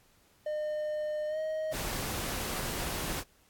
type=tone with pitch glide; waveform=triangle; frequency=607 to 627 Hz; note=D#5 to D#5; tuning=-43 to +13 cents; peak=-29 dBFS; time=0.46-1.73 s; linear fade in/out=5 ms; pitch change=+56 cents; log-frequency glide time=1.28-1.38 s
type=noise; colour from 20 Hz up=pink; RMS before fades=-35 dBFS; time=1.71-3.24 s; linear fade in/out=50 ms
effects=pink hiss -65 dBFS RMS until 3.49 s + AAC 64 kbps